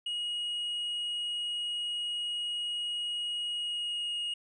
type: tone with pitch glide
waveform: triangle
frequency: 2890 to 2870 Hz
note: F#7 to F7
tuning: -41 to +47 cents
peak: -30 dBFS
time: 0.06-4.34 s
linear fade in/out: 5 ms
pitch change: -12 cents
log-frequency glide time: 3.53-4.14 s
effects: resampled to 22050 Hz